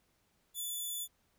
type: tone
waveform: 5% pulse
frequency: 3478 Hz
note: A7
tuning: 21 cents flat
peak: -29 dBFS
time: 0.54-1.08 s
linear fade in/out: 50 ms
effects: pink hiss -74 dBFS RMS until 1.38 s